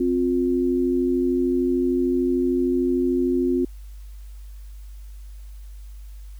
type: tone pair together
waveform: sine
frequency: 261.6 / 354.9 Hz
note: C4 / F4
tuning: 0 / +28 cents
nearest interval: perfect fourth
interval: 528 cents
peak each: -21 dBFS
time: 0-3.65 s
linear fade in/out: 5 ms
effects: added 50 Hz sine -36 dBFS peak until 6.39 s + white hiss -58 dBFS RMS until 6.39 s